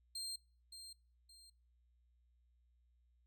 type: tone with echo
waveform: 30% pulse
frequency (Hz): 4186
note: C8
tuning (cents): 0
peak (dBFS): -39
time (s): 0.15-0.36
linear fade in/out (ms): 5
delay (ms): 570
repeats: 2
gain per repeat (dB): -9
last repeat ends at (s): 1.5
effects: noise-tail reverb RT60 0.4 s tail -25 dB re dry + added 60 Hz sine -70 dBFS peak until 3.26 s